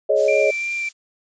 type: chord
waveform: sine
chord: Ab suspended fourth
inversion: none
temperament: equal with one note detuned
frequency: 421.1 / 554.4 / 622.3 Hz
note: Ab4 / Db5 / Eb5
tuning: +24 / 0 / 0 cents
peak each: -20 / -18 / -18 dBFS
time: 0.09-0.51 s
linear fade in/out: 10 ms
type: noise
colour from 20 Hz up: violet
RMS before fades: -28 dBFS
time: 0.15-0.93 s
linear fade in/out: 50 ms
type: tone with vibrato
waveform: sine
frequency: 2361 Hz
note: D7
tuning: 9 cents sharp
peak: -22 dBFS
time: 0.28-0.89 s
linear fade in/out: 5 ms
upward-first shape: sine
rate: 2.9 Hz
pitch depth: 13 cents each way
effects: resampled to 16000 Hz